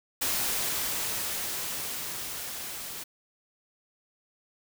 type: noise with level ramp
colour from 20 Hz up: white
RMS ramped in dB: -28 to -39 dBFS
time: 0.21-3.04 s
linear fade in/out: 10 ms
effects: none